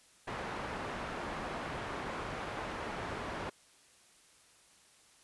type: low-pass noise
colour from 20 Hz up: white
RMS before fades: -40 dBFS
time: 0.27-3.5 s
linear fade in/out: 10 ms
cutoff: 1300 Hz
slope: 12 dB/octave
effects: white hiss -63 dBFS RMS until 5.23 s + resampled to 24000 Hz